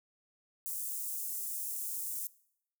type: high-pass noise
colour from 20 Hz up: white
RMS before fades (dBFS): -38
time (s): 0.66-2.27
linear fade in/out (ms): 0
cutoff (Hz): 7600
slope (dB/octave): 24
effects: noise-tail reverb RT60 0.7 s tail -21 dB re dry